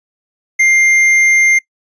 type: tone with hard clipping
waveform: sine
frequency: 2100 Hz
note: C7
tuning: 6 cents sharp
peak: -9 dBFS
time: 0.59-1.59 s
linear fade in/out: 10 ms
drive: 7 dB
effects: noise-tail reverb RT60 0.1 s tail -22 dB re dry + resampled to 22050 Hz